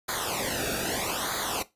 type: noise with flanger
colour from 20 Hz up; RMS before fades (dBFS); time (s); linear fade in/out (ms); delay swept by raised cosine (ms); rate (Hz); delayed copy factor
pink; -30; 0.08-1.63; 10; 0.36 to 0.98; 0.79; -0.85
effects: noise-tail reverb RT60 0.2 s tail -17 dB re dry + resampled to 32000 Hz